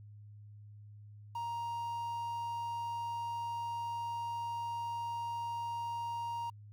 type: tone with quantisation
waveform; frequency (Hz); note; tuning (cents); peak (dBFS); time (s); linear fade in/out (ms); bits
triangle; 937; A#5; +9; -34; 1.35-6.5; 5; 10
effects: added 104 Hz sine -50 dBFS peak until 6.72 s